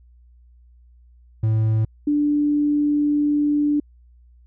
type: tone pair in turn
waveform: triangle / sine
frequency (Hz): 110 / 293.7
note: A2 / D4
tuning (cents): 0 / 0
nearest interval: octave + perfect fourth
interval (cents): 1700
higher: second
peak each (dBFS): -14 / -16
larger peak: first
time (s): 1.43-1.85 / 2.07-3.8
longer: second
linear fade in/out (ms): 5
effects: added 60 Hz sine -48 dBFS peak until 4.46 s